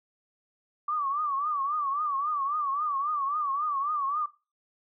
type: tone with vibrato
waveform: sine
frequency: 1157 Hz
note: D6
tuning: 26 cents flat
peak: -26 dBFS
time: 0.88-4.26 s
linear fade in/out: 5 ms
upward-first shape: triangle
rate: 3.7 Hz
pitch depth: 140 cents each way
effects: noise-tail reverb RT60 0.3 s tail -19 dB re dry